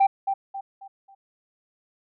sine tone with echo, 784 Hz, G5, in tune, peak -12 dBFS, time 0-0.07 s, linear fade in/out 10 ms, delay 270 ms, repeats 4, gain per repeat -9 dB, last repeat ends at 1.15 s, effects tanh soft clip ceiling -13 dBFS

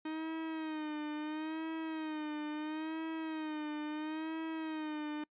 45% pulse tone with vibrato, 311.1 Hz, D#4, in tune, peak -37 dBFS, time 0.05-5.24 s, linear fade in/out 5 ms, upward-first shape sine, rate 0.74 Hz, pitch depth 61 cents each way, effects noise-tail reverb RT60 0.1 s tail -26 dB re dry + resampled to 8000 Hz

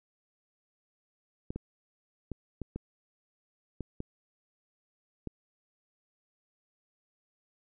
clicks, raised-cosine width 3 ms, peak -23 dBFS, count 8, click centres 1.505 / 1.56 / 2.317 / 2.617 / 2.76 / 3.807 / 4.004 / 5.273 s, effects none

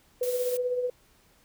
sine tone with tremolo, 496.2 Hz, B4, 8 cents sharp, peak -23 dBFS, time 0.21-0.9 s, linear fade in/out 5 ms, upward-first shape triangle, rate 16 Hz, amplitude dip 55%
blue noise, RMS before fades -38 dBFS, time 0.23-0.57 s, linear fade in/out 0 ms
effects pink hiss -62 dBFS RMS until 1.44 s

